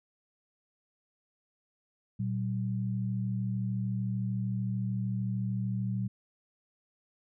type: tone pair together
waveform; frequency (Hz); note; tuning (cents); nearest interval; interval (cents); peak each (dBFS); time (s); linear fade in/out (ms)
sine; 117.58 / 190.9; A#2 / G3; +15 / -46; minor sixth; 839; -31 / -33; 2.19-6.08; 10
effects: none